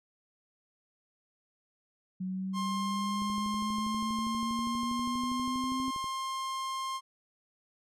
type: exponential sweep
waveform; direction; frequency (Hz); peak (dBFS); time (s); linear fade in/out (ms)
sine; up; 185 to 262.5; -32; 2.2-5.91; 10
type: tone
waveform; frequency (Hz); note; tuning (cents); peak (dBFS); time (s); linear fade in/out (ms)
45% pulse; 1060; C6; +22; -33; 2.53-7.01; 50
type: click train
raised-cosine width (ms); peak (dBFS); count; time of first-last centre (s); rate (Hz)
3; -34; 36; 3.22-6.043; 12.4
effects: low-pass 10000 Hz 12 dB/octave